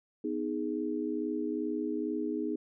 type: chord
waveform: sine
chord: G# minor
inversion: first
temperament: just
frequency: 249.2 / 311.5 / 415.3 Hz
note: B3 / D#4 / G#4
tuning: +16 / +2 / 0 cents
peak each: -36 / -33 / -36 dBFS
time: 0.24-2.56 s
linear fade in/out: 5 ms
effects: none

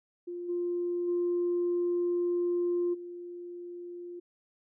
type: tone with level steps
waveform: sine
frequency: 350.5 Hz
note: F4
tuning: 6 cents sharp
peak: -35 / -28 / -25 / -39 dBFS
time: 0.27-4.2 s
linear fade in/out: 10 ms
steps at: 0.48 / 1.07 / 2.93 s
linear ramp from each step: 20 ms
effects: tanh soft clip ceiling -22 dBFS

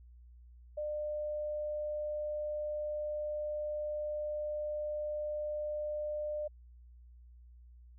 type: tone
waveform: sine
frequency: 600 Hz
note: D5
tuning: 37 cents sharp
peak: -34 dBFS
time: 0.77-6.48 s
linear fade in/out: 10 ms
effects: added 60 Hz sine -53 dBFS peak until 7.98 s

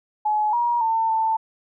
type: tone with pitch steps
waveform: sine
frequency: 849 / 952 / 899 / 889 Hz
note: G#5 / A#5 / A5 / A5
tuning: +38 / +36 / +37 / +18 cents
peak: -18 dBFS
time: 0.25-1.37 s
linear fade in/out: 10 ms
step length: 280 ms
effects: none

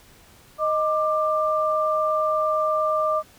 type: tone pair together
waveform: sine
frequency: 622.3 / 1186.3 Hz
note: D#5 / D6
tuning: 0 / +17 cents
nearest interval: major seventh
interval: 1117 cents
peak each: -22 dBFS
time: 0.58-3.23 s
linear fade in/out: 50 ms
effects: pink hiss -52 dBFS RMS until 3.38 s

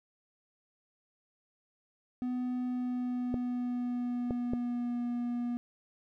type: tone with pitch glide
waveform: triangle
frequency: 249.5 to 241 Hz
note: B3 to B3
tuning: +18 to -42 cents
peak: -29 dBFS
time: 2.22-5.57 s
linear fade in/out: 0 ms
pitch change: -60 cents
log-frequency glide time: 2.64-5.01 s
type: clicks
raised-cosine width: 2 ms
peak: -20 dBFS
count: 3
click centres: 3.342 / 4.308 / 4.535 s
effects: none

